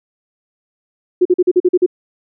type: tone bursts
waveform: sine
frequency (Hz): 361.3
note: F#4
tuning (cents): -41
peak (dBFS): -7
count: 8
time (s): 1.21-1.863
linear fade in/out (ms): 10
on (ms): 44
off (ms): 43
effects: none